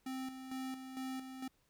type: tone with tremolo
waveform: square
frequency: 261.6 Hz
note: C4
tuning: in tune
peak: -40 dBFS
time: 0.06-1.48 s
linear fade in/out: 5 ms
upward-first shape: square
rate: 2.2 Hz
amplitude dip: 55%
effects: pink hiss -75 dBFS RMS until 1.69 s